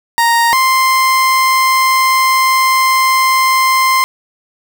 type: tone pair in turn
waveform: 30% pulse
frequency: 932.3 / 1046.5 Hz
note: A#5 / C6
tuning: 0 / 0 cents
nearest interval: major second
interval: 200 cents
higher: second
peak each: -6 dBFS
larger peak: neither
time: 0.18-0.53 / 0.53-4.04 s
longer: second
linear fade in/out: 0 ms
effects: none